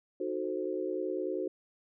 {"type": "chord", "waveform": "sine", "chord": "D# diminished seventh", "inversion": "none", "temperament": "equal", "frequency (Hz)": [311.1, 370, 440, 523.3], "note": ["D#4", "F#4", "A4", "C5"], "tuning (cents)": [0, 0, 0, 0], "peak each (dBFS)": [-38, -34, -39, -38], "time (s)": [0.2, 1.48], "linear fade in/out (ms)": 5, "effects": []}